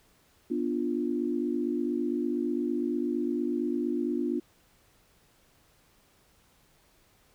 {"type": "chord", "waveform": "sine", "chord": "B diminished", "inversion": "none", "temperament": "equal with one note detuned", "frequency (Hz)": [245, 293.7, 349.2], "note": ["B3", "D4", "F4"], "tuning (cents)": [-14, 0, 0], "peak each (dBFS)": -31, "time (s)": [0.5, 4.4], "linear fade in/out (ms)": 10, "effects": ["pink hiss -64 dBFS RMS until 7.34 s"]}